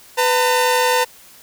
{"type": "tone pair together", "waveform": "sawtooth", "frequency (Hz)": [499.2, 907.1], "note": ["B4", "A#5"], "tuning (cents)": [19, -47], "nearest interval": "minor seventh", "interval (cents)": 1034, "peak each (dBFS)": -13, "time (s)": [0.17, 1.05], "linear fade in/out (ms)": 20, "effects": ["white hiss -45 dBFS RMS until 1.42 s"]}